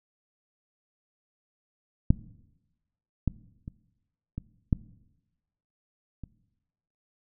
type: clicks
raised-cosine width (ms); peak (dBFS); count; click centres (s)
5; -6 / -12 / -25 / -21 / -10 / -26; 6; 2.105 / 3.277 / 3.679 / 4.38 / 4.728 / 6.237
effects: noise-tail reverb RT60 1.0 s tail -19 dB re dry

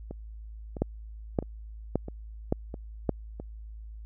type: two click trains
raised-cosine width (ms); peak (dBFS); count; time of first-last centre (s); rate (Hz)
2; -24 / -11; 6 / 5; 0.11-3.399 / 0.82-3.093; 1.52 / 1.76
effects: added 54 Hz sine -40 dBFS peak until 4.05 s

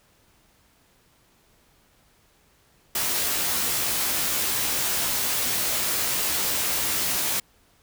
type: noise with comb filter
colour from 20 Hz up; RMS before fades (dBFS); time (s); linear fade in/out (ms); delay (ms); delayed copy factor
white; -25; 2.95-7.4; 5; 16; +0.7
effects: pink hiss -61 dBFS RMS until 7.82 s

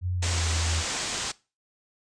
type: tone with pitch glide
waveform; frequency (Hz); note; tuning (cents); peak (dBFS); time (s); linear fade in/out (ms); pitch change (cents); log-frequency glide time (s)
sine; 90.5 to 82.04; F#2 to E2; -38 to -8; -25; 0.01-0.84; 50; -170; 0.15-0.47
type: low-pass noise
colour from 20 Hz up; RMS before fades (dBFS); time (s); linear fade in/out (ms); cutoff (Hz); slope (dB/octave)
white; -31; 0.22-1.32; 10; 8200; 48
effects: noise-tail reverb RT60 0.3 s tail -21 dB re dry + resampled to 22050 Hz

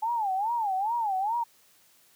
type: tone with vibrato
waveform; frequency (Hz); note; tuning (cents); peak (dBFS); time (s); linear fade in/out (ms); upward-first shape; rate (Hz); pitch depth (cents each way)
sine; 846; G#5; +32; -25; 0.02-1.44; 10; sine; 2.4; 210
effects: white hiss -61 dBFS RMS until 2.15 s + high-pass 100 Hz 12 dB/octave

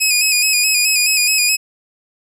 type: tone with vibrato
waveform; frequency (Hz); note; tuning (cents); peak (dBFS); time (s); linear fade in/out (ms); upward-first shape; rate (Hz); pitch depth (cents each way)
15% pulse; 2505; D#7; +11; -5; 0-1.57; 20; square; 4.7; 40
effects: none

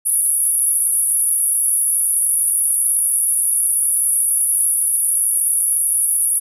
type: band-pass noise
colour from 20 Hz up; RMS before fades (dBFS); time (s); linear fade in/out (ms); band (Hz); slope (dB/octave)
pink; -17; 0.05-6.4; 20; 10000 to 11000; 96
effects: none

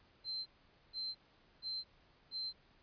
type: tone bursts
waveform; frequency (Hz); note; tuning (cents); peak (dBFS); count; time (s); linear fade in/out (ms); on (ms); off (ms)
sine; 4111; C8; -31; -38; 4; 0.24-2.53; 50; 220; 470
effects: pink hiss -68 dBFS RMS until 2.82 s + resampled to 11025 Hz

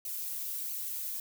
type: noise with flanger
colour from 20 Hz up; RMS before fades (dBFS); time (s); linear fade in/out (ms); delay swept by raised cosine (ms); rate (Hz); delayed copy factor
violet; -37; 0.05-1.2; 2; 0.55 to 6.45; 1.5; -1
effects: none

